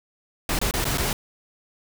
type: noise with dropouts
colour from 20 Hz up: pink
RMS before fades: -24 dBFS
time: 0.49-1.13 s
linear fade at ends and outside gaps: 2 ms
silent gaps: 0.59-0.614 / 0.711-0.738 / 0.844-0.852 / 0.975-0.981 s
effects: none